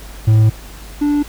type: tone pair in turn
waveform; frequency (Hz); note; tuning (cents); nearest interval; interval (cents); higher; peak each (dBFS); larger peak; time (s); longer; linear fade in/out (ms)
triangle; 109.5 / 292.3; A2 / D4; -8 / -8; octave + perfect fourth; 1700; second; -5 / -10; first; 0.27-0.5 / 1.01-1.23; first; 10
effects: added 50 Hz sine -33 dBFS peak until 1.28 s + pink hiss -38 dBFS RMS until 1.28 s